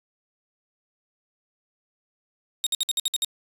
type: tone bursts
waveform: sawtooth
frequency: 3729 Hz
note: A#7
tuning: in tune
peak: -18 dBFS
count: 8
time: 2.64-3.246 s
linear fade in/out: 0 ms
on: 25 ms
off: 58 ms
effects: resampled to 32000 Hz